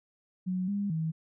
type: tone with pitch steps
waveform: sine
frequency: 184.1 / 201.9 / 160.4 Hz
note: F#3 / G#3 / E3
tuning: -8 / -49 / -47 cents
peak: -28 dBFS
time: 0.46-1.12 s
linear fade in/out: 20 ms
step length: 220 ms
effects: none